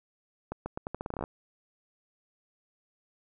accelerating click train, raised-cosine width 1 ms, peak -20 dBFS, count 14, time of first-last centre 0.52-1.239 s, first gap 140 ms, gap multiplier 0.82, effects none

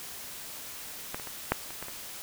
clicks, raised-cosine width 0.5 ms, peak -18 / -26 / -25 / -8 / -27 / -23 / -26 dBFS, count 7, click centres 1.145 / 1.198 / 1.273 / 1.52 / 1.706 / 1.826 / 1.884 s, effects white hiss -42 dBFS RMS until 2.22 s

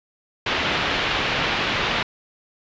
white low-pass noise, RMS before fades -23 dBFS, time 0.46-2.03 s, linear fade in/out 5 ms, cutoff 3400 Hz, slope 24 dB/octave, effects resampled to 16000 Hz

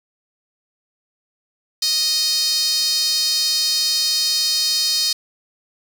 sawtooth tone with high-pass filter, 622.3 Hz, D#5, in tune, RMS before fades -19 dBFS, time 1.82-5.13 s, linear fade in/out 5 ms, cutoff 4600 Hz, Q 5.8, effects none

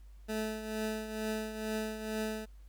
20% pulse tone with tremolo, 217.5 Hz, A3, 20 cents flat, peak -27 dBFS, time 0.28-2.46 s, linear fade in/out 20 ms, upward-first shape triangle, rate 2.2 Hz, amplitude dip 65%, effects added 50 Hz sine -50 dBFS peak until 2.68 s + pink hiss -71 dBFS RMS until 2.68 s

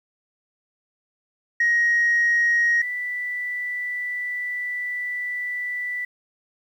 sine tone pair in turn, 1883 / 1973.8 Hz, A#6 / B6, +17 / -2 cents, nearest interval minor second, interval 81 cents, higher second, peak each -15 / -25 dBFS, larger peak first, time 1.6-2.82 / 2.82-6.05 s, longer second, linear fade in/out 5 ms, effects tanh soft clip ceiling -13 dBFS + 9-bit

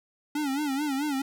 square tone with vibrato, 283.8 Hz, C#4, 41 cents sharp, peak -27 dBFS, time 0.35-1.22 s, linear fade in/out 5 ms, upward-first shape sine, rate 4.6 Hz, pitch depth 120 cents each way, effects none

